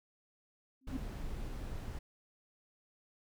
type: tone with exponential growth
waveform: sine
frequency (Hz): 261.6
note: C4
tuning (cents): 0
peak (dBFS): -33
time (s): 0.81-0.97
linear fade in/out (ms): 5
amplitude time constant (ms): 34
type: noise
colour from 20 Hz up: brown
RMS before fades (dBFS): -41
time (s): 0.87-1.99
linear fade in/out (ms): 5
effects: none